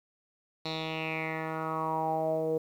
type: tone with low-pass filter sweep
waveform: 10% pulse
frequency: 159.4 Hz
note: D#3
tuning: 42 cents sharp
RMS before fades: -32 dBFS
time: 0.65-2.58 s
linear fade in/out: 5 ms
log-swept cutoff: 4200 to 470 Hz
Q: 5.6
effects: 10-bit